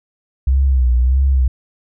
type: tone with vibrato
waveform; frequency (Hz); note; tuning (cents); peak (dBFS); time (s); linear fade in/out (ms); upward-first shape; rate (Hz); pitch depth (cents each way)
sine; 64.2; C2; -32; -10; 0.47-1.48; 5; sine; 1.6; 98
effects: none